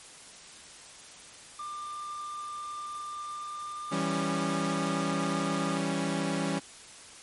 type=tone with pitch glide; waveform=triangle; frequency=1192 to 1211.4 Hz; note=D6 to D#6; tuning=+25 to -47 cents; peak=-34 dBFS; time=1.59-5.77 s; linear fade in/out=5 ms; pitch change=+28 cents; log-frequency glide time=3.27-5.15 s
type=chord; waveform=sawtooth; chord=C# diminished; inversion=first; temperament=equal; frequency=164.81 / 196 / 277.2 Hz; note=E3 / G3 / C#4; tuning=0 / 0 / 0 cents; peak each=-29 / -29 / -28 dBFS; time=3.91-6.6 s; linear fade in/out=20 ms
effects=white hiss -49 dBFS RMS until 7.22 s + MP3 48 kbps